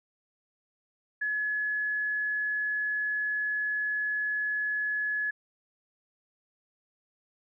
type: tone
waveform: sine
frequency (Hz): 1700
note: G#6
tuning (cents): +40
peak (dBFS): -27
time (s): 1.21-5.31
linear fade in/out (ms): 10
effects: none